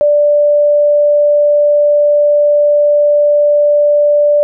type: tone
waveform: sine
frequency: 587.3 Hz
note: D5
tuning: in tune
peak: -6 dBFS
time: 0.01-4.43 s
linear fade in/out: 0 ms
effects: none